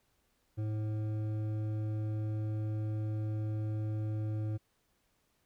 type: tone with hard clipping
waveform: triangle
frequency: 107.6 Hz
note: A2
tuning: 38 cents flat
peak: -34 dBFS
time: 0.57-4.58 s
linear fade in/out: 20 ms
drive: 13 dB
effects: pink hiss -75 dBFS RMS until 5.45 s